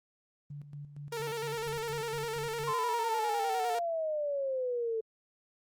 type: tone with tremolo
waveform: sine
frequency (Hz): 144.7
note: D3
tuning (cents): -25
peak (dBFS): -40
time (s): 0.5-2.73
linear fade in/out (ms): 5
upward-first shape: square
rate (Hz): 4.3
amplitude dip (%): 60
type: tone with vibrato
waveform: sawtooth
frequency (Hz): 455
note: A#4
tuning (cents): -42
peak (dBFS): -30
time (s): 1.12-3.79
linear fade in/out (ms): 5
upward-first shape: square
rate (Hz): 9.9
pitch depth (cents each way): 52
type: exponential sweep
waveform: sine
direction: down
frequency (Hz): 1057 to 440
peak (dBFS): -30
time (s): 2.67-5.01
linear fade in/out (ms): 10
effects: Opus 24 kbps